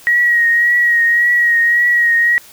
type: tone with vibrato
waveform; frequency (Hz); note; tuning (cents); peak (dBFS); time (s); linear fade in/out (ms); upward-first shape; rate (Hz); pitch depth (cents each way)
sine; 1897; A#6; +30; -9; 0.07-2.38; 0; triangle; 1.8; 37
effects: white hiss -41 dBFS RMS until 2.52 s